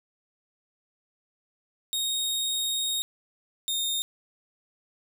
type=tone pair in turn; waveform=sawtooth; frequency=3729 / 3676 Hz; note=A#7 / A#7; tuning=0 / -25 cents; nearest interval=unison; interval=25 cents; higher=first; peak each=-23 dBFS; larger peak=neither; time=1.93-3.02 / 3.68-4.02 s; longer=first; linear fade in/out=0 ms; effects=none